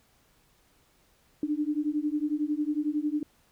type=beating tone pair; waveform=sine; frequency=293.7 / 304.7 Hz; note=D4 / D#4; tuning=0 / -36 cents; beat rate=11 Hz; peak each=-29 dBFS; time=1.43-3.23 s; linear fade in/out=2 ms; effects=pink hiss -65 dBFS RMS until 3.51 s